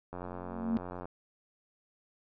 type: click train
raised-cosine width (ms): 1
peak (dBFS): -27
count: 84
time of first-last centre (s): 0.13-1.055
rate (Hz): 89.7
type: tone with exponential growth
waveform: sine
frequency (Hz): 227.2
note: A#3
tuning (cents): -44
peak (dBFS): -24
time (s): 0.26-0.77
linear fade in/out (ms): 0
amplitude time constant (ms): 110
effects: resampled to 11025 Hz